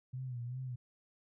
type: tone with vibrato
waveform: sine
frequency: 124.8 Hz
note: B2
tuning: 19 cents sharp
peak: -38 dBFS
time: 0.13-0.76 s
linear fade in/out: 10 ms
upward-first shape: sine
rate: 2.6 Hz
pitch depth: 81 cents each way
effects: none